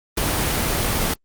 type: noise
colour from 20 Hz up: pink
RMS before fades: -21 dBFS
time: 0.17-1.14 s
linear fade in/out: 5 ms
effects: Opus 24 kbps